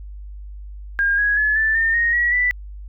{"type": "tone with pitch steps", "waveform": "sine", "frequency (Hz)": [1615, 1662.3, 1711, 1761.2, 1812.8, 1865.9, 1920.6, 1976.8], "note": ["G#6", "G#6", "A6", "A6", "A#6", "A#6", "B6", "B6"], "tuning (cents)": [-49, 1, -49, 1, -49, 1, -49, 1], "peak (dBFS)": -15, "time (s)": [0.99, 2.51], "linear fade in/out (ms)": 0, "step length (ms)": 190, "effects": ["added 50 Hz sine -32 dBFS peak until 2.88 s"]}